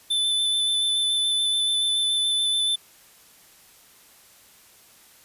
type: tone with vibrato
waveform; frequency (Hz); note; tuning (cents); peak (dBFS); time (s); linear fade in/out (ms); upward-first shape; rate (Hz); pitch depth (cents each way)
square; 3520; A7; 0; -21; 0.1-2.76; 10; square; 7; 11
effects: white hiss -53 dBFS RMS until 5.24 s + resampled to 32000 Hz